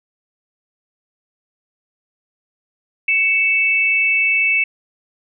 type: tone pair together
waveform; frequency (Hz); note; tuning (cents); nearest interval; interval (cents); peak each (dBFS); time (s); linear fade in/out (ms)
sine; 2235 / 2637; C#7 / E7; +14 / 0; minor third; 286; -17 / -15; 3.08-4.64; 5
effects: none